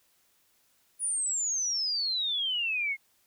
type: exponential sweep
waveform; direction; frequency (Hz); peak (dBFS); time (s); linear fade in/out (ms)
sine; down; 9910 to 2129; -27; 0.99-2.97; 50
effects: white hiss -68 dBFS RMS until 3.26 s